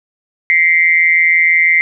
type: tone with amplitude modulation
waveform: sine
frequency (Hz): 2084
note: C7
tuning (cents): -7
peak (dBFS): -4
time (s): 0.5-1.81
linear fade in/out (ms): 0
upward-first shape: sine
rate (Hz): 166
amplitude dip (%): 80
effects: none